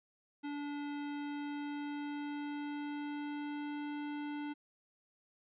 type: tone with pitch glide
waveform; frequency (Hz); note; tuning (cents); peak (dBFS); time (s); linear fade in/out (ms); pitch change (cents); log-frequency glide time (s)
square; 289.6 to 293.5; D4 to D4; -24 to -1; -39; 0.43-4.54; 20; +23; 0.94-3.99
effects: resampled to 8000 Hz